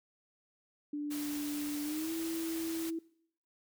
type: tone with pitch glide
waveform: sine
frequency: 293.7 to 327.8 Hz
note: D4 to E4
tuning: 0 to -10 cents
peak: -34 dBFS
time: 0.93-2.99 s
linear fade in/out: 5 ms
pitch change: +190 cents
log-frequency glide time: 1.83-2.12 s
type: noise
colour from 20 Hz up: white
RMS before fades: -44 dBFS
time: 1.1-2.91 s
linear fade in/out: 20 ms
effects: noise-tail reverb RT60 0.7 s tail -23 dB re dry